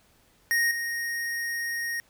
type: tone with level steps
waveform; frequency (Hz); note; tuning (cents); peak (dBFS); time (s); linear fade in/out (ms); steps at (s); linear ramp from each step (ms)
square; 1864.7; A#6; 0; -22 / -29; 0.51-2; 0; 0.71; 2
effects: pink hiss -62 dBFS RMS until 2.09 s